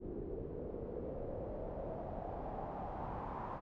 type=noise with low-pass filter sweep; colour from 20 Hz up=pink; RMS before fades=-43 dBFS; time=0-3.61 s; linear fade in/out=50 ms; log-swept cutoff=380 to 1000 Hz; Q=3.6; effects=none